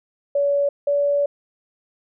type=tone pair in turn; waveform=sine; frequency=568 / 572.6 Hz; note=C#5 / D5; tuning=+42 / -44 cents; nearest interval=unison; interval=14 cents; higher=second; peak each=-16 dBFS; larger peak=neither; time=0.35-0.69 / 0.87-1.26 s; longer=second; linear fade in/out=5 ms; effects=none

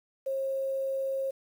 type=tone with quantisation; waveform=sine; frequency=538 Hz; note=C5; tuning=48 cents sharp; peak=-28 dBFS; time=0.26-1.31 s; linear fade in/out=10 ms; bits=9; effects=none

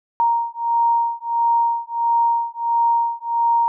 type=beating tone pair; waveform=sine; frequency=932.3 / 933.8 Hz; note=A#5 / A#5; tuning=0 / +3 cents; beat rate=1.5 Hz; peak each=-19 dBFS; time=0.2-3.68 s; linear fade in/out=0 ms; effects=none

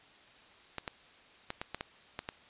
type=clicks; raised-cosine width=0.3 ms; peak=-20 dBFS; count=8; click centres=0.783 / 0.878 / 1.504 / 1.615 / 1.746 / 1.809 / 2.191 / 2.289 s; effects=white hiss -58 dBFS RMS until 2.49 s + resampled to 8000 Hz

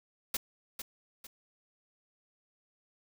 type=noise with echo; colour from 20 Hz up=white; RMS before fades=-32 dBFS; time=0.34-0.37 s; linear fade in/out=5 ms; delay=450 ms; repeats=2; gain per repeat=-8 dB; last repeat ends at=1.27 s; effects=none

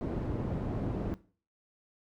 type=low-pass noise; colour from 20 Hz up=white; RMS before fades=-34 dBFS; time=0.01-1.14 s; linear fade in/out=0 ms; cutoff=290 Hz; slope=12 dB/octave; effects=noise-tail reverb RT60 0.4 s tail -17 dB re dry

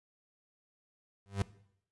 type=tone with exponential growth; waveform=35% pulse; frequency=99 Hz; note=G2; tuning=18 cents sharp; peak=-25 dBFS; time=1.26-1.42 s; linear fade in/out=0 ms; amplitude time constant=34 ms; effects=noise-tail reverb RT60 0.7 s tail -19 dB re dry + resampled to 24000 Hz

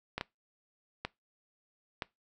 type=clicks; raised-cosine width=0.3 ms; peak=-18 dBFS; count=4; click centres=0.18 / 0.211 / 1.05 / 2.022 s; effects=noise-tail reverb RT60 0.2 s tail -22 dB re dry

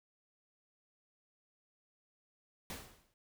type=noise with exponential decay; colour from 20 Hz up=pink; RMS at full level=-41 dBFS; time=2.7-3.14 s; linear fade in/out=1 ms; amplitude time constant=95 ms; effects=none

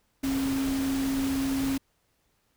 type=tone in noise; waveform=sine; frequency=270 Hz; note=C#4; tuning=45 cents flat; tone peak=-25 dBFS; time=0.23-1.78 s; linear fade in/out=10 ms; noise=pink; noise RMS=-36 dBFS; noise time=0.23-1.78 s; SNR=+8 dB; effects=pink hiss -71 dBFS RMS until 2.56 s

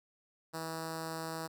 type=tone with notch filter; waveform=5% pulse; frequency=162 Hz; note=E3; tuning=30 cents flat; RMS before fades=-40 dBFS; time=0.53-1.48 s; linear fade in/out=20 ms; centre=2200 Hz; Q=1.1; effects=none

